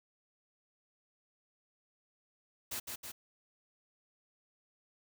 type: noise with echo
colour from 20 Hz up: white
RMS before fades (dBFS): -39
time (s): 2.71-2.8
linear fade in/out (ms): 10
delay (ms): 160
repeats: 2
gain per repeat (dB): -3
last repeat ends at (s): 3.12
effects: none